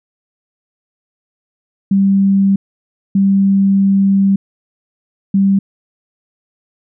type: tone bursts at uneven times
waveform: sine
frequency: 195.9 Hz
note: G3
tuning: 1 cent flat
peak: -8 dBFS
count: 3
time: 1.91-2.56 / 3.15-4.36 / 5.34-5.59 s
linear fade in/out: 5 ms
effects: none